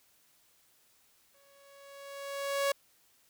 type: tone with exponential growth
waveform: sawtooth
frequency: 558 Hz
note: C#5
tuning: 11 cents sharp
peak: -22 dBFS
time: 1.34-2.72 s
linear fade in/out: 5 ms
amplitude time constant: 300 ms
effects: white hiss -67 dBFS RMS until 3.29 s